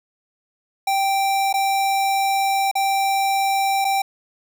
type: tone with dropouts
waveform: square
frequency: 783 Hz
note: G5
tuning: 2 cents flat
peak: -18 dBFS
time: 0.87-4.02 s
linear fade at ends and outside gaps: 5 ms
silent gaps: 1.528-1.539 / 2.714-2.753 / 3.846-3.849 s
effects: none